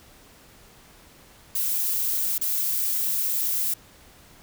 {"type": "noise with dropouts", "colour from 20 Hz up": "violet", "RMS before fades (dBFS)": -25, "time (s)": [1.55, 3.74], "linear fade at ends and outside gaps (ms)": 5, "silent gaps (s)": [2.382, 2.412], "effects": ["pink hiss -52 dBFS RMS until 4.42 s"]}